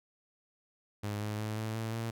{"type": "tone with pitch steps", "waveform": "sawtooth", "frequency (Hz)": [103.83, 105.83, 107.86, 109.94, 112.06, 114.21], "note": ["G#2", "G#2", "A2", "A2", "A2", "A#2"], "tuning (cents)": [0, 33, -34, -1, 32, -35], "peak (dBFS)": -30, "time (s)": [1.03, 2.11], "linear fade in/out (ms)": 10, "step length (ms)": 180, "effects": []}